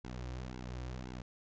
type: tone with flanger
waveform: sawtooth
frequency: 62.5 Hz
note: B1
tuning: 21 cents sharp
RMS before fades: -43 dBFS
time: 0.04-1.22 s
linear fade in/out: 5 ms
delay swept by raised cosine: 1.6 to 4.8 ms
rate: 1.9 Hz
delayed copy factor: -1
effects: resampled to 16000 Hz

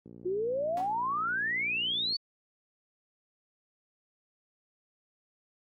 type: click train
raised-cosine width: 3 ms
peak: -34 dBFS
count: 122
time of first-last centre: 0.06-2.125 s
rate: 58.6 Hz
type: exponential sweep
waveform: sine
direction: up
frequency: 352.9 to 4566 Hz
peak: -28 dBFS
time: 0.25-2.17 s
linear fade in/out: 10 ms
type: tone with exponential decay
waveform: sawtooth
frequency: 280 Hz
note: C#4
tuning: 18 cents sharp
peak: -35 dBFS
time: 0.77-1.02 s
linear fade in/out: 2 ms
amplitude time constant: 54 ms
effects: high-pass 150 Hz 12 dB/octave + AAC 48 kbps

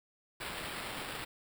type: noise with sample-and-hold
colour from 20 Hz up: violet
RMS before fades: -41 dBFS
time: 0.4-1.25 s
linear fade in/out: 10 ms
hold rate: 6300 Hz
effects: none

